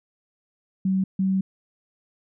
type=tone pair in turn; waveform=sine; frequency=190 / 190.84 Hz; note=F#3 / G3; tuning=+46 / -46 cents; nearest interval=unison; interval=8 cents; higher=second; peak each=-19 dBFS; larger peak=neither; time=0.85-1.04 / 1.19-1.41 s; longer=second; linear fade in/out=5 ms; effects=none